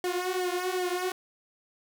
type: tone with flanger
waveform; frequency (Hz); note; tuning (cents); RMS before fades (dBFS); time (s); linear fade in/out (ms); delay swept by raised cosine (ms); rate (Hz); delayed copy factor
sawtooth; 363.5; F#4; -31; -30; 0.04-1.12; 2; 0.76 to 5.26; 2.6; -0.9
effects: 10-bit